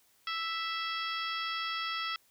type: harmonic tone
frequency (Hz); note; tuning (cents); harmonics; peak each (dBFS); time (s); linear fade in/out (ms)
659.3; E5; 0; 2 / 3 / 4 / 5 / 6 / 7 / 8; -36 / -40 / -42 / -39 / -49 / -45 / -44; 0.27-2.16; 2
effects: white hiss -67 dBFS RMS until 2.3 s